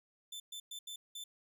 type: tone bursts at uneven times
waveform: sawtooth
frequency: 3535 Hz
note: A7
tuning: 7 cents sharp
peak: -40 dBFS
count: 5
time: 0.32-0.4 / 0.52-0.6 / 0.71-0.79 / 0.87-0.96 / 1.15-1.24 s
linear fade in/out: 5 ms
effects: none